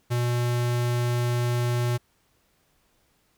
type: tone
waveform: square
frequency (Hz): 121.1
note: B2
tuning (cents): -34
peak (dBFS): -23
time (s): 0.1-1.98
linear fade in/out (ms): 20
effects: pink hiss -67 dBFS RMS until 3.37 s